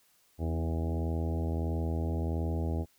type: harmonic tone with a mistuned harmonic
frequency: 81.5 Hz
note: E2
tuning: 19 cents flat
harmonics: 1 / 2 / 3 / 4 / 5 / 6 / 7 / 8 / 9 / 10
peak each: -30 / -38 / -39 / -40 / -43 / -45 / -48 / -46 / -52 / -48 dBFS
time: 0.38-2.86 s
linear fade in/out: 50 ms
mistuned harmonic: 3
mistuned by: +18 cents
effects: white hiss -67 dBFS RMS until 2.98 s